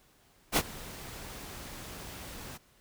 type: noise with ADSR envelope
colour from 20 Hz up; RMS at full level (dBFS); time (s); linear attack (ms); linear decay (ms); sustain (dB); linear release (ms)
pink; -23; 0.52-2.58; 50; 48; -21; 17
effects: pink hiss -64 dBFS RMS until 2.8 s